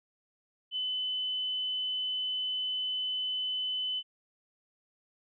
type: tone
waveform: sine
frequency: 3020 Hz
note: F#7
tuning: 35 cents sharp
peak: -30 dBFS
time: 0.71-4.03 s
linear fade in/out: 50 ms
effects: none